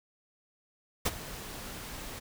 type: noise with ADSR envelope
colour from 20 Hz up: pink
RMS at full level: -26 dBFS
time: 1.05-2.2 s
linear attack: 12 ms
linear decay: 38 ms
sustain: -16 dB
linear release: 19 ms
effects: none